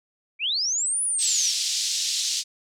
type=linear two-way sweep; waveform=sine; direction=up then down; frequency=2232 to 10000 to 5110 Hz; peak=-22 dBFS; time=0.39-1.54 s; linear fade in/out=50 ms; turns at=1.03 s
type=band-pass noise; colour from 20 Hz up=pink; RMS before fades=-26 dBFS; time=1.18-2.44 s; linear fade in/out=50 ms; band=3800 to 7200 Hz; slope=24 dB/octave
effects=none